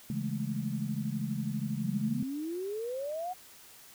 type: chord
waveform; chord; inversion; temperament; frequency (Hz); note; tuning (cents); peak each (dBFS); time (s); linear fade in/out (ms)
sine; A major seventh; first; equal; 138.59 / 164.81 / 207.7 / 220; C#3 / E3 / G#3 / A3; 0 / 0 / 0 / 0; -36 / -39 / -35 / -37; 0.1-2.23; 2
type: exponential sweep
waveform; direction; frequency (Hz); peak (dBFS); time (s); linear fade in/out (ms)
sine; up; 174.8 to 752; -33; 1.83-3.34; 20
effects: white hiss -54 dBFS RMS until 3.94 s